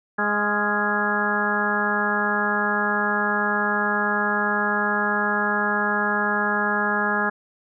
harmonic tone with a mistuned harmonic, 207.7 Hz, G#3, in tune, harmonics 1 / 2 / 3 / 4 / 5 / 6 / 7 / 8, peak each -28 / -30 / -32 / -28 / -30 / -29 / -28 / -24 dBFS, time 0.18-7.3 s, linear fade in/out 10 ms, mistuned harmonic 7, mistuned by -60 cents, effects none

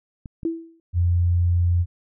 clicks, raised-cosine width 5 ms, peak -23 dBFS, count 2, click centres 0.258 / 0.432 s
sine tone with exponential decay, 329.6 Hz, E4, in tune, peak -18 dBFS, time 0.45-0.8 s, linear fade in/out 2 ms, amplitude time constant 76 ms
sine tone, 87.31 Hz, F2, in tune, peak -16 dBFS, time 0.93-1.86 s, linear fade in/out 50 ms
effects none

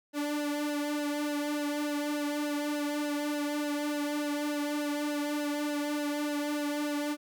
sawtooth tone with flanger, 293.7 Hz, D4, in tune, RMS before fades -32 dBFS, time 0.13-7.17 s, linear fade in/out 50 ms, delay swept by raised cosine 0.86 to 2.66 ms, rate 3.4 Hz, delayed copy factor -0.8, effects none

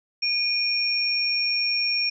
sine tone pair together, 2433 / 5519 Hz, D#7 / F8, -39 / -21 cents, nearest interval octave + major second, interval 1418 cents, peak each -25 / -23 dBFS, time 0.22-2.1 s, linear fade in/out 10 ms, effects none

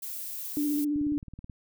violet noise, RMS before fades -37 dBFS, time 0.02-0.85 s, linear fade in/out 10 ms
sine tone with vibrato, 293.7 Hz, D4, in tune, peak -25 dBFS, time 0.57-1.18 s, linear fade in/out 0 ms, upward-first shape sine, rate 15 Hz, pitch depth 31 cents each way
click train, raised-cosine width 5 ms, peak -30 dBFS, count 11, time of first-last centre 0.96-1.498 s, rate 18.6 Hz
effects none

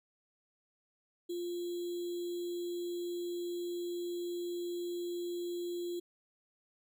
sine tone with sample-and-hold, 349.2 Hz, F4, in tune, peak -35 dBFS, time 1.29-6 s, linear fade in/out 10 ms, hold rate 3675 Hz, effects none

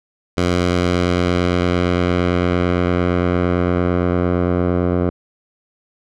10% pulse tone with low-pass filter sweep, 88.8 Hz, F2, 29 cents sharp, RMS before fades -17 dBFS, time 0.37-5.1 s, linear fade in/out 10 ms, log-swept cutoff 6300 to 920 Hz, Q 0.75, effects none

